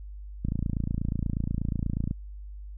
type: click train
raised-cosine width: 5 ms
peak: -16 dBFS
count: 48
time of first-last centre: 0.45-2.111 s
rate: 28.3 Hz
effects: added 50 Hz sine -38 dBFS peak until 2.77 s